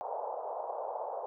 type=band-pass noise; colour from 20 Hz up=white; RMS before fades=-38 dBFS; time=0.01-1.26 s; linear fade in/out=0 ms; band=480 to 910 Hz; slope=48 dB/octave; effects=none